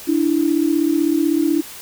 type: tone pair together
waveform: sine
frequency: 293.7 / 329.7 Hz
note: D4 / E4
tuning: 0 / 0 cents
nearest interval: major second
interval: 200 cents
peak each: -17 dBFS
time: 0.07-1.62 s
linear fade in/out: 20 ms
effects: white hiss -36 dBFS RMS until 1.81 s